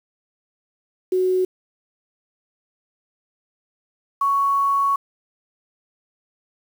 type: tone pair in turn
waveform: sine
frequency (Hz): 370 / 1113.2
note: F#4 / C#6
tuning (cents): 0 / +7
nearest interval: octave + perfect fifth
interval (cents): 1907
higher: second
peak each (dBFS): -16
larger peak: neither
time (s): 1.12-1.45 / 4.21-4.96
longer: second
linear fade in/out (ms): 5
effects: 7-bit